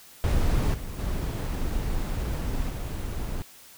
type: noise with level steps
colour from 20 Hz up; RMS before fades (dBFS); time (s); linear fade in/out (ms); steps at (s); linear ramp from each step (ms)
brown; -23 / -34 / -28 / -31; 0.24-3.42; 0; 0.73 / 0.98 / 2.68; 20
effects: white hiss -50 dBFS RMS until 3.77 s